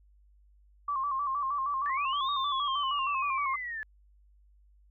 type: tone with vibrato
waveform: sine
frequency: 1108.7 Hz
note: C#6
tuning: in tune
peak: -28 dBFS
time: 0.88-3.56 s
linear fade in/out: 5 ms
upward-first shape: square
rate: 6.4 Hz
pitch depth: 70 cents each way
type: linear two-way sweep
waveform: sine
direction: up then down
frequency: 1711 to 3752 to 1711 Hz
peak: -34 dBFS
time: 1.86-3.83 s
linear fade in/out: 0 ms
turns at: 2.29 s
effects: added 50 Hz sine -58 dBFS peak until 4.9 s